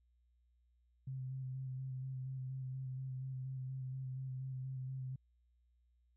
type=tone with vibrato; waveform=sine; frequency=130.81 Hz; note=C3; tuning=in tune; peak=-40 dBFS; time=1.07-5.16 s; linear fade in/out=5 ms; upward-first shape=square; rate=4.2 Hz; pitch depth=19 cents each way; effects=added 60 Hz sine -70 dBFS peak until 6.16 s